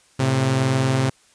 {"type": "tone pair together", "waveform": "sawtooth", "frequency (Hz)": [111.2, 132.24], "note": ["A2", "C3"], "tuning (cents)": [19, 19], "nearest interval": "minor third", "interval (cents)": 300, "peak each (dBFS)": [-21, -14], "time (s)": [0.19, 1.1], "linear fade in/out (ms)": 10, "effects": ["white hiss -56 dBFS RMS until 1.34 s", "resampled to 22050 Hz"]}